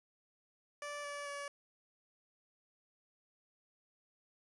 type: tone with pitch steps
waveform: 15% pulse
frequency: 583 / 576.3 / 569.7 Hz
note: D5 / D5 / C#5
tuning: -13 / -33 / +47 cents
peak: -35 dBFS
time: 0.82-1.48 s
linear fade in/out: 2 ms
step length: 220 ms
effects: resampled to 24000 Hz + 11-bit